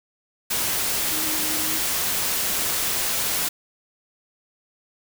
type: tone in noise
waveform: sine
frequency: 311.1 Hz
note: D#4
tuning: in tune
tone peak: -34 dBFS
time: 1.11-1.79 s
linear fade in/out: 10 ms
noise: white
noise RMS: -24 dBFS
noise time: 0.5-3.49 s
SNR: -13 dB
effects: none